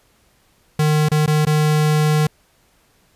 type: tone with dropouts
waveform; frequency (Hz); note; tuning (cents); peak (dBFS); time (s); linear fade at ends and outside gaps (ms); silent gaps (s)
square; 152.4; D#3; -36; -14; 0.79-2.27; 5; 1.087-1.115 / 1.262-1.276 / 1.452-1.468
effects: pink hiss -58 dBFS RMS until 3.15 s + resampled to 32000 Hz